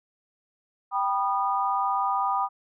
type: chord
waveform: sine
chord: G augmented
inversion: none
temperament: just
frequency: 784 / 980 / 1225 Hz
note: G5 / B5 / D#6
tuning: 0 / -14 / -27 cents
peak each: -27 dBFS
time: 0.91-2.49 s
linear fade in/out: 50 ms
effects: none